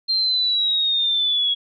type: linear sweep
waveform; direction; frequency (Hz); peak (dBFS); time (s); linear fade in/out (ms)
sine; down; 4186 to 3322; -17; 0.08-1.55; 20
effects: none